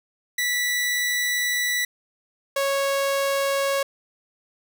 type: tone pair in turn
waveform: sawtooth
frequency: 1963 / 552.3 Hz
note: B6 / C#5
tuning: -11 / -6 cents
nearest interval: octave + minor seventh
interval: 2195 cents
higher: first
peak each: -18 / -17 dBFS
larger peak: second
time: 0.38-1.85 / 2.56-3.83 s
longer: first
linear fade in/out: 5 ms
effects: none